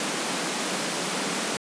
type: high-pass noise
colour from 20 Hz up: pink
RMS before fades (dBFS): -28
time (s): 0-1.57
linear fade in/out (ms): 2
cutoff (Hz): 170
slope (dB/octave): 48
effects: resampled to 22050 Hz